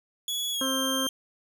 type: tone with pitch glide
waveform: sawtooth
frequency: 3380 to 3172 Hz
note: G#7 to G7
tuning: +30 to +20 cents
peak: -25 dBFS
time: 0.28-1.09 s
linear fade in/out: 2 ms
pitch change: -110 cents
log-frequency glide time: 0.52-0.67 s
type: harmonic tone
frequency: 264.9 Hz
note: C4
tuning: 22 cents sharp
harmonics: 1 / 2 / 4 / 5 / 6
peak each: -30 / -33 / -36 / -37 / -38 dBFS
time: 0.61-1.07 s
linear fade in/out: 2 ms
effects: none